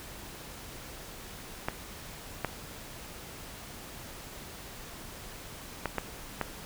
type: clicks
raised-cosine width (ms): 0.5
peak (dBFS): -14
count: 5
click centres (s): 1.685 / 2.447 / 5.857 / 5.983 / 6.413
effects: pink hiss -45 dBFS RMS until 6.65 s